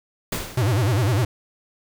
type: noise with exponential decay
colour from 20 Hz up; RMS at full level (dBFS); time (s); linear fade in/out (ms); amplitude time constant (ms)
pink; -24; 0.32-0.88; 5; 120
type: tone with vibrato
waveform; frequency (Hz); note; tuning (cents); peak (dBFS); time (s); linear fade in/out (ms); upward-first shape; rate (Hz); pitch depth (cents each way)
square; 111.7; A2; +27; -18; 0.57-1.25; 5; sine; 9.9; 270
effects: none